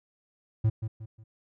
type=tone with echo; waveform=triangle; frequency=109.9 Hz; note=A2; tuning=2 cents flat; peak=-18 dBFS; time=0.64-0.7 s; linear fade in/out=10 ms; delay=180 ms; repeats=3; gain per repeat=-9 dB; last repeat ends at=1.24 s; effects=none